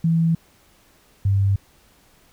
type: tone pair in turn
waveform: sine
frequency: 164.81 / 98.48 Hz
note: E3 / G2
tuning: 0 / +8 cents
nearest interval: major sixth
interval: 892 cents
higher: first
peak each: -15 dBFS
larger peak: neither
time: 0.04-0.35 / 1.25-1.56 s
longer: neither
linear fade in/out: 5 ms
effects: pink hiss -56 dBFS RMS until 2.32 s